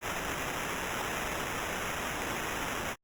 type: noise with sample-and-hold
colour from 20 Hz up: white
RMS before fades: -35 dBFS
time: 0.01-2.96 s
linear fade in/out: 50 ms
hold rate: 4410 Hz
effects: Opus 48 kbps